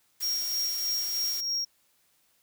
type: noise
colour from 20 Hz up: blue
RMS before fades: -37 dBFS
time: 0.2-1.41 s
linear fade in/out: 10 ms
type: tone with tremolo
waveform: triangle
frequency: 5588 Hz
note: F8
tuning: in tune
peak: -25 dBFS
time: 0.22-1.65 s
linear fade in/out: 10 ms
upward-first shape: sine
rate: 3.2 Hz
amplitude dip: 40%
effects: white hiss -68 dBFS RMS until 2.42 s